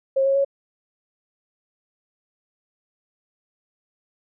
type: tone with pitch steps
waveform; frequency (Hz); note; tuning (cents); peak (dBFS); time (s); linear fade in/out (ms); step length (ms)
sine; 538 / 545.8 / 553.8; C5 / C#5 / C#5; +48 / -27 / -2; -16; 0.16-0.448; 10; 96
effects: none